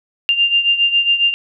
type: beating tone pair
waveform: sine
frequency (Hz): 2792 / 2799.3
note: F7 / F7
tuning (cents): -1 / +3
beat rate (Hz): 7.3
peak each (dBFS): -13 / -18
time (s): 0.29-1.34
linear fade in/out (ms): 0
effects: none